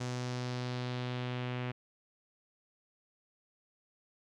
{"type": "tone with low-pass filter sweep", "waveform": "sawtooth", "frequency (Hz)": 124.5, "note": "B2", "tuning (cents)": 14, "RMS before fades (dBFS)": -37, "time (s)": [0, 1.72], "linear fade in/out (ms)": 10, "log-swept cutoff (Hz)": [6600, 2600], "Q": 1.9, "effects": []}